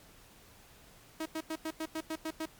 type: tone bursts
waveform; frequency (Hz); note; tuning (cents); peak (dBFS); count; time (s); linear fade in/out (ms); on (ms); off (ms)
sawtooth; 318.4; D#4; +40; -30; 9; 1.2-2.457; 5; 57; 93
effects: pink hiss -58 dBFS RMS until 2.59 s + MP3 96 kbps